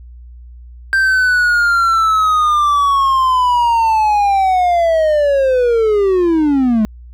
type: linear sweep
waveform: triangle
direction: down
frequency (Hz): 1576 to 208.9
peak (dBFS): -8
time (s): 0.93-6.85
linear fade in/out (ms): 0
effects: added 60 Hz sine -33 dBFS peak until 7.13 s